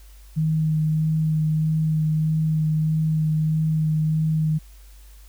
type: tone with vibrato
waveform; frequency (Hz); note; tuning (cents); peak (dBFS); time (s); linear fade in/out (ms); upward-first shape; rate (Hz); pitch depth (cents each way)
sine; 156.5; D#3; +10; -18; 0.36-4.59; 20; sine; 1.6; 13
effects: added 50 Hz sine -43 dBFS peak until 5.28 s + white hiss -55 dBFS RMS until 5.28 s